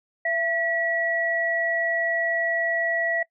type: tone pair together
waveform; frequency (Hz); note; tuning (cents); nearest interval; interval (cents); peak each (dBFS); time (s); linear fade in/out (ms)
sine; 672 / 1935; E5 / B6; +33 / -36; octave + tritone; 1831; -26 / -24; 0.25-3.23; 5
effects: noise-tail reverb RT60 0.1 s tail -21 dB re dry